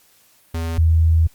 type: tone pair in turn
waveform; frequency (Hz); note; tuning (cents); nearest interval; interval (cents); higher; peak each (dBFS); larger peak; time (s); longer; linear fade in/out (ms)
square / sine; 82.41 / 81.28; E2 / E2; 0 / -24; unison; 24; first; -22 / -11; second; 0.54-0.78 / 0.78-1.27; second; 5
effects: white hiss -55 dBFS RMS until 1.34 s + Opus 48 kbps